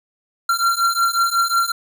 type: beating tone pair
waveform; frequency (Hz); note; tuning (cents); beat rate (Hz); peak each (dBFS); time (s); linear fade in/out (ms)
square; 1369 / 1374.5; F6 / F6; -35 / -28; 5.5; -20 / -19; 0.49-1.72; 5
effects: none